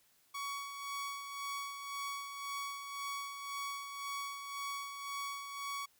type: tone with tremolo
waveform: sawtooth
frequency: 1123 Hz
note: C#6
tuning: 22 cents sharp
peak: -34 dBFS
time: 0.34-5.86 s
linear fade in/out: 10 ms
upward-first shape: sine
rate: 1.9 Hz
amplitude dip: 50%
effects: white hiss -70 dBFS RMS until 5.99 s